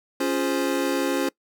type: chord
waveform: square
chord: Db major seventh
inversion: none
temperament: equal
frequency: 277.2 / 349.2 / 415.3 / 523.3 Hz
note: Db4 / F4 / Ab4 / C5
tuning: 0 / 0 / 0 / 0 cents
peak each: -26 / -28 / -32 / -29 dBFS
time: 0.2-1.29 s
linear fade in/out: 5 ms
effects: noise-tail reverb RT60 0.1 s tail -23 dB re dry